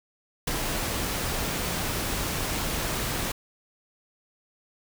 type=noise with ADSR envelope; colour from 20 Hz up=pink; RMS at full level=-24 dBFS; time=0.47-3.32 s; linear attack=9 ms; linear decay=6 ms; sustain=-5 dB; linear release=5 ms; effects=none